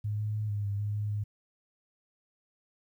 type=tone with pitch steps; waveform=sine; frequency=104.9 / 106.3 / 106.9 / 103 / 101 / 103.9 / 104.6 / 104 Hz; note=G#2 / G#2 / A2 / G#2 / G#2 / G#2 / G#2 / G#2; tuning=+18 / +41 / -49 / -14 / -48 / +1 / +13 / +3 cents; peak=-29 dBFS; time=0.04-1.24 s; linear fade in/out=10 ms; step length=150 ms; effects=11-bit